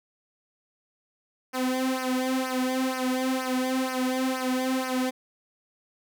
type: tone with flanger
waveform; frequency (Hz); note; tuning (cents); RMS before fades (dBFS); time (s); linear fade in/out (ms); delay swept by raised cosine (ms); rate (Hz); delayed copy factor
sawtooth; 257.9; C4; -25; -27; 1.53-5.11; 20; 0.26 to 3.16; 2.1; -1
effects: none